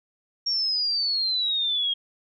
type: exponential sweep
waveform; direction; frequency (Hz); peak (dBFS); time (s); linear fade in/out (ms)
sine; down; 5580 to 3240; -22; 0.46-1.94; 10
effects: none